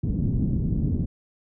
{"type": "low-pass noise", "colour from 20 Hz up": "white", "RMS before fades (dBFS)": -24, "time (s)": [0.03, 1.06], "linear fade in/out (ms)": 10, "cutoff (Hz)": 230, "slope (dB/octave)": 24, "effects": []}